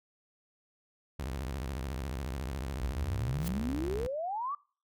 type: tone with vibrato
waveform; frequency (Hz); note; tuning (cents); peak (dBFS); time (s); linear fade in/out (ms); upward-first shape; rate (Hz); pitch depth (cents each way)
sawtooth; 66.3; C2; +23; -31; 1.19-4.07; 5; sine; 14; 250
type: exponential sweep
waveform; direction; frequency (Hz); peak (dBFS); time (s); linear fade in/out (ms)
sine; up; 52 to 1200; -32; 2.8-4.55; 5
type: noise with exponential growth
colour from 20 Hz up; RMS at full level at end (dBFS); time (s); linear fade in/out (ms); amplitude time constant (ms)
white; -37; 3.37-3.48; 1; 23
effects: noise-tail reverb RT60 0.4 s tail -24 dB re dry